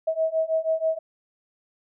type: beating tone pair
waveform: sine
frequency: 639 / 645.2 Hz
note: D#5 / E5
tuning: +46 / -37 cents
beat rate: 6.2 Hz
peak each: -25 / -24 dBFS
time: 0.07-0.99 s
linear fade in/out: 10 ms
effects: none